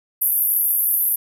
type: band-pass noise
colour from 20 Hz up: pink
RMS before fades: -19 dBFS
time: 0.21-1.16 s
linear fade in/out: 10 ms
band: 11000 to 14000 Hz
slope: 96 dB/octave
effects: none